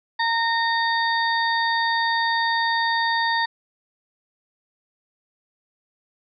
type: harmonic tone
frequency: 920 Hz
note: A#5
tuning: 23 cents flat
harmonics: 1 / 2 / 4 / 5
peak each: -22 / -23 / -29 / -31 dBFS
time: 0.19-3.46 s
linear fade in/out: 10 ms
effects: none